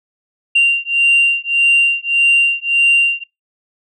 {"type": "beating tone pair", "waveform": "sine", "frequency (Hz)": [2772, 2773.7], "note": ["F7", "F7"], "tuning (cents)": [-14, -13], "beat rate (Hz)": 1.7, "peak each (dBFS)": -12, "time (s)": [0.55, 3.24], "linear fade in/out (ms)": 10, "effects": ["noise-tail reverb RT60 0.2 s tail -26 dB re dry", "tanh soft clip ceiling -5 dBFS"]}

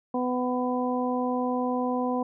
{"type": "harmonic tone", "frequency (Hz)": 250, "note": "B3", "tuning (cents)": 21, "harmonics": [1, 2, 3, 4], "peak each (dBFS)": [-27, -30, -32, -33], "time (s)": [0.14, 2.23], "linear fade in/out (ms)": 5, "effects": []}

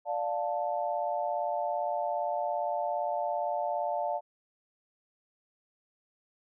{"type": "chord", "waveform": "sine", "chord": "D minor", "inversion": "none", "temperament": "just", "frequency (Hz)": [587.3, 704.8, 881], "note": ["D5", "F5", "A5"], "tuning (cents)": [0, 16, 2], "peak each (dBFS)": [-33, -32, -34], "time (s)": [0.05, 4.21], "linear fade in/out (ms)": 50, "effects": []}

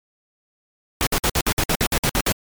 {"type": "noise bursts", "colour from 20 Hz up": "pink", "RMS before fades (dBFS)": -19, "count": 12, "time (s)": [1.01, 2.321], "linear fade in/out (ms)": 0, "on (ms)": 57, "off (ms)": 57, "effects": ["MP3 96 kbps"]}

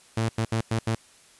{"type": "tone bursts at uneven times", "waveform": "sawtooth", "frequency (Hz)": 112.9, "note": "A2", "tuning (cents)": 45, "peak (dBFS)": -19, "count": 5, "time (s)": [[0.17, 0.29], [0.38, 0.45], [0.52, 0.61], [0.71, 0.79], [0.87, 0.95]], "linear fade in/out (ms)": 5, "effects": ["white hiss -55 dBFS RMS until 1.39 s", "resampled to 24000 Hz"]}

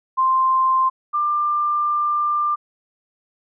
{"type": "tone pair in turn", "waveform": "sine", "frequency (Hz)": [1046.5, 1191.1], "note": ["C6", "D6"], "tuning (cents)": [0, 24], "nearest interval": "major second", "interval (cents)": 224, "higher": "second", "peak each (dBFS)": [-14, -17], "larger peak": "first", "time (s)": [[0.17, 0.9], [1.13, 2.56]], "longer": "second", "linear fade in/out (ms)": 20, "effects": []}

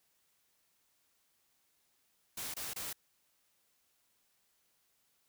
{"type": "noise bursts", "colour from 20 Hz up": "white", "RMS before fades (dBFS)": -41, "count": 3, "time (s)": [2.37, 2.93], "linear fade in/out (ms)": 5, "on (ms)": 170, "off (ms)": 25, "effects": ["white hiss -75 dBFS RMS until 5.28 s"]}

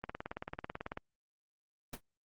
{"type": "click train", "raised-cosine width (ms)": 0.5, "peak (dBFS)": -24, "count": 18, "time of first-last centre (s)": [0.04, 0.974], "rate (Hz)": 18.2}
{"type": "noise with exponential decay", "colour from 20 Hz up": "pink", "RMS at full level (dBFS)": -36, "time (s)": [1.93, 2.01], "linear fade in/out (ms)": 5, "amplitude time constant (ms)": 17}
{"effects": ["Opus 32 kbps"]}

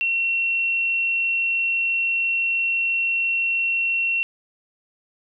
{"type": "tone", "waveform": "sine", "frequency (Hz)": 2723, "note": "F7", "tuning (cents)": -44, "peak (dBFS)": -19, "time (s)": [0.01, 4.23], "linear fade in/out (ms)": 0, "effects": []}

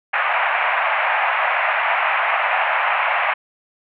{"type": "band-pass noise", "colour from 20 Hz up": "pink", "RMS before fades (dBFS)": -19, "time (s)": [0.13, 3.34], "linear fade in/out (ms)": 10, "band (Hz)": [660, 2600], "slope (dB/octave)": 48, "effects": []}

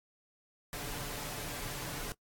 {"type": "noise with comb filter", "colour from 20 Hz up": "pink", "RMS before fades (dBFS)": -40, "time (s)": [0.73, 2.12], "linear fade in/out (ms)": 0, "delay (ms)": 6.9, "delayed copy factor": 0.55, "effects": ["noise-tail reverb RT60 0.1 s tail -23 dB re dry", "AAC 64 kbps"]}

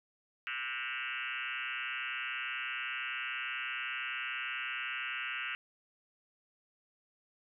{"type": "tone with frequency modulation", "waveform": "sine", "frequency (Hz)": 2096, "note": "C7", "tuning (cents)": 2, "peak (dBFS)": -35, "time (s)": [0.47, 5.55], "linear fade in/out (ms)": 0, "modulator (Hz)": 129, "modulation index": 6, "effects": []}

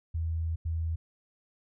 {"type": "tone bursts at uneven times", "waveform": "sine", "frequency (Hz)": 81.7, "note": "E2", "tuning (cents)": -15, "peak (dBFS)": -28, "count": 2, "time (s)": [[0.14, 0.56], [0.65, 0.96]], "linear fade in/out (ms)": 10, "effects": []}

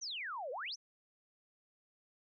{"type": "exponential two-way sweep", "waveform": "sine", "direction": "down then up", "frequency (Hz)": [6400, 473.2, 6400], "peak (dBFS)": -39, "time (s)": [0.01, 0.76], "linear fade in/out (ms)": 20, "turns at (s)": 0.51, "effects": []}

